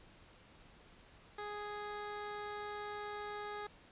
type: tone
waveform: 15% pulse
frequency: 415.3 Hz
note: G#4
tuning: in tune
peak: -35 dBFS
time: 1.38-3.67 s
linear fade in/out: 5 ms
effects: pink hiss -61 dBFS RMS until 3.91 s + resampled to 8000 Hz